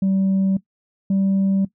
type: tone pair in turn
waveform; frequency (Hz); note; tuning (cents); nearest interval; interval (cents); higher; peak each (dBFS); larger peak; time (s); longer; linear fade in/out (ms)
sine; 192.5 / 194.18; G3 / G3; -31 / -16; unison; 15; second; -13; neither; 0.02-0.57 / 1.1-1.65; neither; 5
effects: noise-tail reverb RT60 0.1 s tail -18 dB re dry + tanh soft clip ceiling -14 dBFS